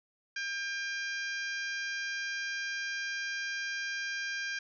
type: harmonic tone with a mistuned harmonic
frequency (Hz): 800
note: G5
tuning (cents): +35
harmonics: 2 / 3 / 4 / 5 / 6 / 7 / 8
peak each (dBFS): -35 / -41 / -46 / -52 / -45 / -46 / -52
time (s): 0.36-4.59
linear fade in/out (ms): 5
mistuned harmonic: 8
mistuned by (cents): -16
effects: none